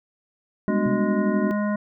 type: chord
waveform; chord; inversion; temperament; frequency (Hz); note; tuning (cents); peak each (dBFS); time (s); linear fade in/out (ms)
sine; G major seventh; none; equal; 196 / 246.9 / 293.7 / 370; G3 / B3 / D4 / F#4; 0 / 0 / 0 / 0; -28; 0.68-1.51; 0
type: harmonic tone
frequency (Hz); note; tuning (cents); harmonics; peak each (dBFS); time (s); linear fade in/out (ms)
207.7; G#3; 0; 1 / 3 / 5 / 7 / 9; -22 / -29 / -33 / -36 / -38; 0.68-1.76; 5
type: tone with exponential decay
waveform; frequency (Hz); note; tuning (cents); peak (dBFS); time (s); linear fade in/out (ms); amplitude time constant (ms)
sine; 130.81; C3; 0; -25; 0.86-1.23; 2; 79
effects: none